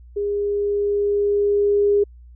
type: tone with level ramp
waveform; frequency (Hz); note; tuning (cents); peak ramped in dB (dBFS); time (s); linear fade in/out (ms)
sine; 407.9; G#4; -31; -20 to -13; 0.16-2.04; 10
effects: added 60 Hz sine -41 dBFS peak until 2.35 s